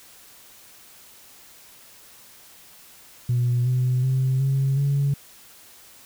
sine tone with pitch steps, 122.1 / 126.48 / 131.01 / 135.71 / 140.58 Hz, B2 / B2 / C3 / C#3 / C#3, -19 / +42 / +3 / -36 / +25 cents, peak -17 dBFS, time 3.29-5.14 s, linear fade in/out 5 ms, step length 370 ms, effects tanh soft clip ceiling -15 dBFS + white hiss -49 dBFS RMS until 6.05 s

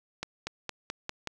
accelerating click train, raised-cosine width 0.2 ms, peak -16 dBFS, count 6, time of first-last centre 0.23-1.273 s, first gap 240 ms, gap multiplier 0.93, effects none

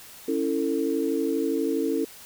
sine chord, A major, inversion first, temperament equal with one note detuned, 277.2 / 329.6 / 448.2 Hz, C#4 / E4 / A4, 0 / 0 / +32 cents, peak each -27 dBFS, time 0.28-2.05 s, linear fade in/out 5 ms, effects white hiss -46 dBFS RMS until 2.25 s

